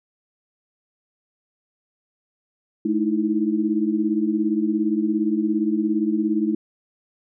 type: tone cluster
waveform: sine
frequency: 215.4 / 310.7 / 328 Hz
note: A3 / D#4 / E4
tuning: -37 / -2 / -9 cents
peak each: -23 dBFS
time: 2.85-6.55 s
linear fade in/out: 5 ms
effects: none